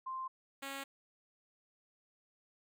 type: tone pair in turn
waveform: sine / 5% pulse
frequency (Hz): 1046.5 / 274.3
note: C6 / C#4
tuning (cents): 0 / -18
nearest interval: octave + major seventh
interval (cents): 2318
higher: first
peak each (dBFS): -38 / -30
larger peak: second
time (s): 0.06-0.28 / 0.62-0.84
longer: neither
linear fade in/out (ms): 10
effects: none